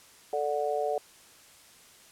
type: chord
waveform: sine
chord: D major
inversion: second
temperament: just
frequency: 440.5 / 587.3 / 734.2 Hz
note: A4 / D5 / F#5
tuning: +2 / 0 / -14 cents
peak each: -31 dBFS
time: 0.33-0.98 s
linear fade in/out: 2 ms
effects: white hiss -55 dBFS RMS until 2.11 s + low-pass 11000 Hz 12 dB/octave